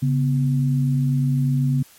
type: tone pair together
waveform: sine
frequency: 139 / 247.2 Hz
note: C#3 / B3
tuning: +5 / +2 cents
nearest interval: minor seventh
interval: 997 cents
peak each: -17 / -24 dBFS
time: 0.02-1.83 s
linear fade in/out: 10 ms
effects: white hiss -50 dBFS RMS until 1.98 s + MP3 64 kbps